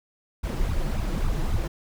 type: noise with flanger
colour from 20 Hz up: brown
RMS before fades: -25 dBFS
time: 0.43-1.68 s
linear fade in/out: 10 ms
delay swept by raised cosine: 0.78 to 6.28 ms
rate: 3.6 Hz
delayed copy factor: +0.9
effects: none